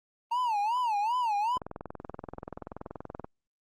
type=tone with vibrato; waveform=triangle; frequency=904 Hz; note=A5; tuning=47 cents sharp; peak=-24 dBFS; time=0.31-1.58 s; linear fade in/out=10 ms; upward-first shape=sine; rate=2.6 Hz; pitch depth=190 cents each way
type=click train; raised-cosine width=1 ms; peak=-24 dBFS; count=36; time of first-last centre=1.57-3.245 s; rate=20.9 Hz
effects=Opus 24 kbps